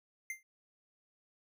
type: tone with exponential decay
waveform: square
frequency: 2093 Hz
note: C7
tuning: in tune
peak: -35 dBFS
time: 0.3-0.43 s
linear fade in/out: 2 ms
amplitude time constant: 28 ms
effects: none